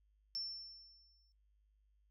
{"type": "tone with exponential decay", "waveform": "sine", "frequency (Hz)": 5390, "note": "E8", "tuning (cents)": 38, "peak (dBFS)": -37, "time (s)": [0.35, 1.32], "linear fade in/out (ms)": 0, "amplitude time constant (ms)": 210, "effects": ["noise-tail reverb RT60 0.2 s tail -25 dB re dry", "added 51 Hz sine -70 dBFS peak until 2.1 s"]}